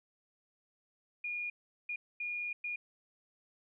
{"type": "tone bursts at uneven times", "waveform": "sine", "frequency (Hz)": 2433, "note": "D#7", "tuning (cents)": -39, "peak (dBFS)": -35, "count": 4, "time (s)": [[1.24, 1.5], [1.89, 1.96], [2.2, 2.53], [2.64, 2.76]], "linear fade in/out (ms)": 5, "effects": []}